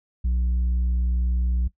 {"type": "tone with tanh clipping", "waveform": "triangle", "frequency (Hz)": 60.9, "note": "B1", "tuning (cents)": -24, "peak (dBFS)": -21, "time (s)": [0.24, 1.68], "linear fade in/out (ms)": 10, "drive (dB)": 9, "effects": ["noise-tail reverb RT60 0.1 s tail -17 dB re dry"]}